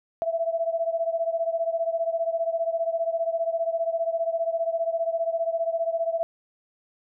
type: beating tone pair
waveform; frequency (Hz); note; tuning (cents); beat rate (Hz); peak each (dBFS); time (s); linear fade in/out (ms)
sine; 659.3 / 674.3; E5 / E5; 0 / +39; 15; -25 / -28; 0.22-6.23; 0
effects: none